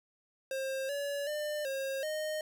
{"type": "tone with pitch steps", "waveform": "square", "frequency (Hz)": [533, 569, 599, 539, 617], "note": ["C5", "C#5", "D5", "C#5", "D#5"], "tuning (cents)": [32, 45, 34, -49, -15], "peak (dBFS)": -34, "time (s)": [0.51, 2.41], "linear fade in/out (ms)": 2, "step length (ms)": 380, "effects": []}